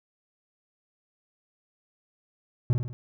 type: tone with echo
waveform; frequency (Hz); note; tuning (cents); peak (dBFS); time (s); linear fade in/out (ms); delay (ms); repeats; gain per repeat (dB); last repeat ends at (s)
triangle; 121.8; B2; -24; -16; 2.7-2.73; 0; 50; 4; -5; 2.93
effects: none